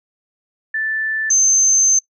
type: tone pair in turn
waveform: sine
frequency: 1760 / 6252 Hz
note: A6 / G8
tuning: 0 / -6 cents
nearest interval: octave + minor seventh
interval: 2194 cents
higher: second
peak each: -18 / -11 dBFS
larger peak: second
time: 0.74-1.3 / 1.3-1.99 s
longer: second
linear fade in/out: 5 ms
effects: noise-tail reverb RT60 0.1 s tail -20 dB re dry